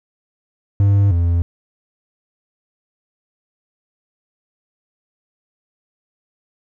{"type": "tone pair in turn", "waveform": "triangle", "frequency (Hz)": [100, 85.45], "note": ["G2", "F2"], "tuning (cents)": [35, -37], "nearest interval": "minor third", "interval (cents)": 272, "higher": "first", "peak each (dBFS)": [-8, -11], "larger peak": "first", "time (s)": [[0.8, 1.11], [1.11, 1.42]], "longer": "neither", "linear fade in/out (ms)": 0, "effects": []}